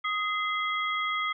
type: tone cluster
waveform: sine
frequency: 1253 / 2061 / 3295 Hz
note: D#6 / C7 / G#7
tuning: +12 / -27 / -14 cents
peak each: -29 / -31 / -35 dBFS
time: 0.04-1.33 s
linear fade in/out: 10 ms
effects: none

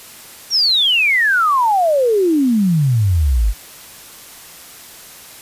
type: exponential sweep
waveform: sine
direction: down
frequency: 5760 to 46.68 Hz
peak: -11 dBFS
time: 0.5-3.54 s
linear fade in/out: 50 ms
effects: white hiss -38 dBFS RMS until 5.41 s + resampled to 32000 Hz

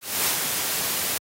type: noise with ADSR envelope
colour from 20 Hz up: white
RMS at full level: -22 dBFS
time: 0.01-1.18 s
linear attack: 240 ms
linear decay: 120 ms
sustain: -4 dB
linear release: 4 ms
effects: high-pass 100 Hz 12 dB/octave + AAC 48 kbps

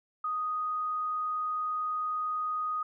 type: tone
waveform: sine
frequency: 1244.5 Hz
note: D#6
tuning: in tune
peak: -29 dBFS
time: 0.24-2.83 s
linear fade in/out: 5 ms
effects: none

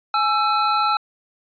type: tone pair together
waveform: square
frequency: 840 / 1333.4 Hz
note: G#5 / E6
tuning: +19 / +19 cents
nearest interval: minor sixth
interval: 800 cents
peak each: -22 / -19 dBFS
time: 0.14-0.97 s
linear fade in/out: 2 ms
effects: resampled to 11025 Hz

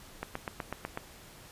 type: click train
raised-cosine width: 0.5 ms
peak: -19 dBFS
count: 7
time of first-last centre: 0.23-0.974 s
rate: 8.06 Hz
effects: pink hiss -52 dBFS RMS until 1.51 s + resampled to 32000 Hz

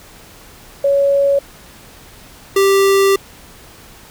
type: tone pair in turn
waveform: sine / square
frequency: 559 / 392.2 Hz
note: C#5 / G4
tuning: +14 / +1 cents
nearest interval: tritone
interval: 613 cents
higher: first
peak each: -10 dBFS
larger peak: neither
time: 0.84-1.39 / 2.56-3.16 s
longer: second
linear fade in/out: 5 ms
effects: pink hiss -41 dBFS RMS until 4.1 s

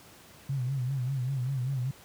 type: tone with vibrato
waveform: sine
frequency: 130.81 Hz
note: C3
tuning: in tune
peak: -27 dBFS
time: 0.49-1.91 s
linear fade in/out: 5 ms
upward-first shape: sine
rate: 5.1 Hz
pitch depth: 110 cents each way
effects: pink hiss -53 dBFS RMS until 2.04 s + high-pass 80 Hz 12 dB/octave

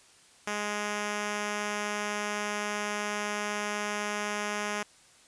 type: tone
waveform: 5% pulse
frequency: 207.9 Hz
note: G#3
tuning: 2 cents sharp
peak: -19 dBFS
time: 0.47-4.83 s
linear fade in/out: 5 ms
effects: white hiss -58 dBFS RMS until 5.27 s + resampled to 22050 Hz

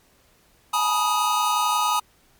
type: tone cluster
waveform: square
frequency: 832 / 863 / 969 / 1247 Hz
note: G#5 / A5 / B5 / D#6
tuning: +3 / -34 / -33 / +3 cents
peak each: -31 / -28 / -25 / -23 dBFS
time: 0.73-2 s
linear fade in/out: 10 ms
effects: pink hiss -59 dBFS RMS until 2.39 s + MP3 96 kbps

